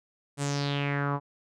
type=tone with low-pass filter sweep; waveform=sawtooth; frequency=142.3 Hz; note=C#3; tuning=46 cents sharp; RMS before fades=-29 dBFS; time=0.37-1.2 s; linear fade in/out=50 ms; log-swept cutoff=9100 to 950 Hz; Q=4.2; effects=none